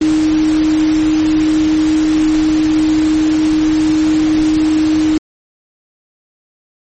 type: tone in noise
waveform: sine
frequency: 311.1 Hz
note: D#4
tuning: in tune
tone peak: -9 dBFS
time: 0.01-5.18 s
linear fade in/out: 5 ms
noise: pink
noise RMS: -25 dBFS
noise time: 0.01-5.18 s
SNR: +13 dB
effects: MP3 32 kbps